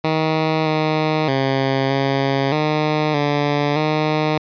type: tone with pitch steps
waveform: 10% pulse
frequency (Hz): 157.8 / 155.5 / 134.8 / 136.8 / 152.8 / 145.4 / 153.9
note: D#3 / D#3 / C#3 / C#3 / D#3 / D3 / D#3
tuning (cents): +25 / -1 / -48 / -23 / -31 / -17 / -19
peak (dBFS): -8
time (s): 0.04-4.38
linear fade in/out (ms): 5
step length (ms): 620
effects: resampled to 11025 Hz